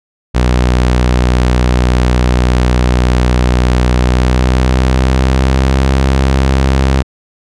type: tone with pitch glide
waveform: sawtooth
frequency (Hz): 61.74 to 66.55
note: B1 to C2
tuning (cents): 0 to +30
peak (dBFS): -4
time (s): 0.34-7.03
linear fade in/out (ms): 20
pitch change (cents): +130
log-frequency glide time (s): 3.94-5.87
effects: low-pass 7000 Hz 12 dB/octave